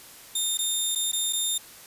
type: tone with dropouts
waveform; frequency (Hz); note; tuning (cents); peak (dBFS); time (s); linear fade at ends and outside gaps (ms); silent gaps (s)
15% pulse; 3640; A#7; -42; -17; 0.35-1.58; 5; 0.574-0.588 / 0.951-0.957 / 1.117-1.13 / 1.327-1.331
effects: white hiss -47 dBFS RMS until 1.86 s + resampled to 32000 Hz